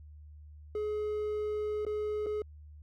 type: tone with dropouts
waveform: triangle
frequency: 422.8 Hz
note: G#4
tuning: 31 cents sharp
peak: -29 dBFS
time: 0.75-2.42 s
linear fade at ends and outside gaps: 2 ms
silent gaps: 1.851-1.865 / 2.262-2.266 s
effects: added 75 Hz sine -48 dBFS peak until 2.82 s